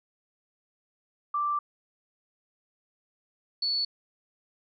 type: tone pair in turn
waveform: sine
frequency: 1174.7 / 4435 Hz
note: D6 / C#8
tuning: 0 / 0 cents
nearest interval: octave + major seventh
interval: 2300 cents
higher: second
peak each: -25 / -25 dBFS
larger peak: neither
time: 1.34-1.59 / 3.62-3.85 s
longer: first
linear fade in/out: 5 ms
effects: none